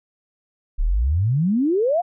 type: exponential sweep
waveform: sine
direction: up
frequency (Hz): 32.57 to 740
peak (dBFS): -16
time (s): 0.78-2.02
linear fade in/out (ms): 20
effects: none